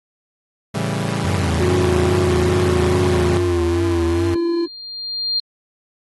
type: chord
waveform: sawtooth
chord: A dominant seventh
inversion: none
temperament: equal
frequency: 110 / 138.59 / 164.81 / 196 Hz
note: A2 / C#3 / E3 / G3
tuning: 0 / 0 / 0 / 0 cents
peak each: -21 dBFS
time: 0.74-3.38 s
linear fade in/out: 10 ms
type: tone with vibrato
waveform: square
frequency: 87.2 Hz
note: F2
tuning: 2 cents flat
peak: -20 dBFS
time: 1.24-4.35 s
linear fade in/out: 10 ms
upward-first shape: triangle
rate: 2.4 Hz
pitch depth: 140 cents each way
type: tone with pitch glide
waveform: triangle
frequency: 362.4 to 340.1 Hz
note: F#4 to F4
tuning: -36 to -46 cents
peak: -15 dBFS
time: 1.6-4.66 s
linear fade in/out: 10 ms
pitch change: -110 cents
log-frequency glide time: 3.09-3.85 s
type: tone with exponential growth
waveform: sine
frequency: 4200 Hz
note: C8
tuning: 6 cents sharp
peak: -16 dBFS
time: 3.83-5.4 s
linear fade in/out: 5 ms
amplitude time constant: 340 ms
effects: AAC 32 kbps